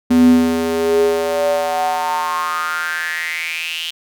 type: tone with high-pass filter sweep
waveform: square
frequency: 82.41 Hz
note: E2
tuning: in tune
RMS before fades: -17 dBFS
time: 0.1-3.91 s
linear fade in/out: 10 ms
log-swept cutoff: 220 to 3100 Hz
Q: 7.1
effects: none